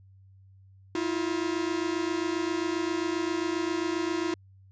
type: tone pair together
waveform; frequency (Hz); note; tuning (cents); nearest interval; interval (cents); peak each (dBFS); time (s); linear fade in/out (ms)
45% pulse; 322.9 / 350.4; E4 / F4; -36 / +6; minor second; 142; -30 / -30; 0.95-4.34; 2
effects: added 96 Hz sine -52 dBFS peak until 4.71 s + resampled to 16000 Hz